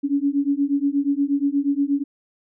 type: beating tone pair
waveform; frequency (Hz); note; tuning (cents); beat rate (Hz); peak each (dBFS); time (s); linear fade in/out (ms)
sine; 278 / 286.4; C#4 / D4; +5 / -43; 8.4; -21; 0.03-2.04; 20
effects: none

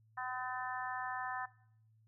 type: harmonic tone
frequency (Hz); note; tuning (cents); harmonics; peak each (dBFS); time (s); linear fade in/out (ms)
253.7; B3; +47; 3 / 4 / 5 / 6 / 7; -43 / -43 / -45 / -48 / -45; 0.17-1.46; 10
effects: noise-tail reverb RT60 0.6 s tail -18 dB re dry + added 110 Hz sine -65 dBFS peak until 2.07 s

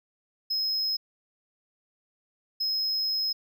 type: tone bursts at uneven times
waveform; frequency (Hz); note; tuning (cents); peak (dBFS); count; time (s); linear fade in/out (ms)
triangle; 5130; E8; -48; -24; 2; 0.5-0.97 / 2.6-3.33; 10
effects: none

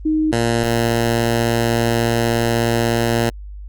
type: tone pair in turn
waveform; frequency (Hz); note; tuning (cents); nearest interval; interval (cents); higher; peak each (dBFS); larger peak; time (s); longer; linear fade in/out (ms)
sine / 10% pulse; 311.1 / 116.53; D#4 / A#2; 0 / 0; octave + perfect fourth; 1700; first; -14 / -7; second; 0.05-0.32 / 0.32-3.3; second; 10
effects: added 50 Hz sine -30 dBFS peak until 3.68 s + Opus 32 kbps

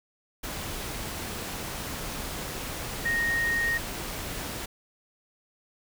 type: tone in noise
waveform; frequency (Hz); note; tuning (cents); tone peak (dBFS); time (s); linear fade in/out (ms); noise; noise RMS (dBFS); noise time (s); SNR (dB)
sine; 1861; A#6; -3; -24; 3.05-3.78; 10; pink; -35; 0.43-4.66; +8
effects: none

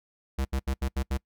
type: tone bursts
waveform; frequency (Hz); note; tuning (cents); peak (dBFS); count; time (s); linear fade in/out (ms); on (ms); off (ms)
square; 66.9; C2; +39; -26; 6; 0.38-1.175; 10; 70; 75
effects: noise-tail reverb RT60 0.1 s tail -25 dB re dry

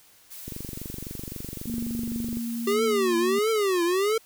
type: noise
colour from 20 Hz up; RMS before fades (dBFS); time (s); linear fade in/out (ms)
blue; -41; 0.3-2.75; 20
type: click train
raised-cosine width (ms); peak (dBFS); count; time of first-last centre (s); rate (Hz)
3; -23; 46; 0.48-2.371; 23.8
type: tone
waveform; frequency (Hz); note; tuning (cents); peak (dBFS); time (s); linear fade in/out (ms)
sine; 233.1; A#3; 0; -28; 1.67-3.39; 5
type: tone with vibrato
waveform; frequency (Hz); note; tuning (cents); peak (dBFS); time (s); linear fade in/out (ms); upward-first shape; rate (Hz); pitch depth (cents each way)
square; 390.4; G4; -7; -22; 2.67-4.18; 5; triangle; 1.5; 260
effects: white hiss -56 dBFS RMS until 4.25 s

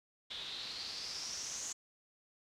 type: noise with low-pass filter sweep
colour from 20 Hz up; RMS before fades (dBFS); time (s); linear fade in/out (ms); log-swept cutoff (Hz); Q
white; -43; 0.3-1.73; 10; 3500 to 6800; 6.3
effects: none

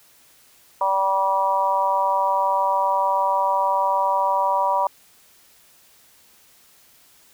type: harmonic tone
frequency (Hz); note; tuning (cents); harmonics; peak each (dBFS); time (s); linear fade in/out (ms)
193.5; G3; -22; 3 / 4 / 5 / 6; -25 / -26 / -19 / -28; 0.81-4.87; 2
effects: white hiss -54 dBFS RMS until 7.33 s

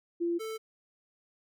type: tone pair in turn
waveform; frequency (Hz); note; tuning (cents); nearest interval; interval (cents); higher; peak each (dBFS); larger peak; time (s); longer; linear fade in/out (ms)
sine / square; 342.2 / 441.4; F4 / A4; -35 / +5; major third; 440; second; -27 / -36; first; 0.2-0.39 / 0.39-0.58; neither; 20
effects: none

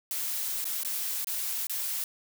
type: noise with dropouts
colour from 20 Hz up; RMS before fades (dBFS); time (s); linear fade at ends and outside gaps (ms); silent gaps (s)
blue; -32; 0.11-2.04; 1; 0.643-0.653 / 0.834-0.848 / 1.245-1.271 / 1.669-1.696
effects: none

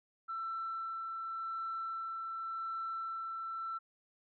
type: tone with tremolo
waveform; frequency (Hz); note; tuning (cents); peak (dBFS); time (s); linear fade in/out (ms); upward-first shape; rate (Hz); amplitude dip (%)
sine; 1337; E6; +24; -35; 0.28-3.79; 20; sine; 0.89; 25
effects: tanh soft clip ceiling -32 dBFS

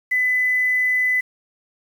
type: tone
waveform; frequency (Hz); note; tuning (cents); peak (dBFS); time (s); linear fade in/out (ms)
sine; 2005; B6; +26; -16; 0.11-1.21; 10
effects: 7-bit

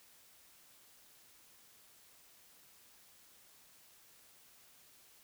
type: silence
effects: white hiss -63 dBFS RMS until 5.23 s

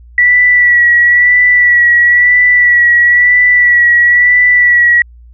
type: tone with vibrato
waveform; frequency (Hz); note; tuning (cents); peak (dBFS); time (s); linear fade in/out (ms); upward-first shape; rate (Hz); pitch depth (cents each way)
sine; 1948; B6; -24; -4; 0.18-5.02; 2; sine; 1; 27
effects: added 59 Hz sine -34 dBFS peak until 5.33 s

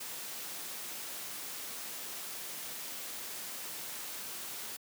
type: noise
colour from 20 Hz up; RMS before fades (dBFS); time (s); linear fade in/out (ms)
white; -42; 0-4.77; 10
effects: high-pass 150 Hz 12 dB/octave

